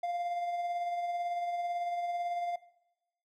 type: tone with tremolo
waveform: triangle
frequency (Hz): 698.5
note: F5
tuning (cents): 0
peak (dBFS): -28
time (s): 0.03-2.56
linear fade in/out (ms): 5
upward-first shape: sine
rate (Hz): 18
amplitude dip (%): 30
effects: noise-tail reverb RT60 0.9 s tail -19 dB re dry